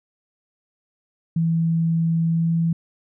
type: tone with pitch glide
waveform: sine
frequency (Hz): 164.81 to 165.96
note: E3 to E3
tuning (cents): 0 to +12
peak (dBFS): -17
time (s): 1.36-2.73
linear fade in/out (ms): 5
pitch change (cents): +12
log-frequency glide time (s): 2.27-2.52
effects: none